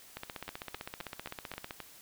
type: two click trains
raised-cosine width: 0.3 ms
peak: -23 / -24 dBFS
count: 25 / 6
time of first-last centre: 0.17-1.708 / 0.48-1.803 s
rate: 15.6 / 3.78 Hz
effects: white hiss -55 dBFS RMS until 2.01 s